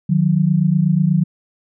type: tone pair together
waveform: sine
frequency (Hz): 153.97 / 182.2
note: D#3 / F#3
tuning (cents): -18 / -26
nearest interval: minor third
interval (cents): 292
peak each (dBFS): -15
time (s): 0.09-1.24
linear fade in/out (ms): 10
effects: none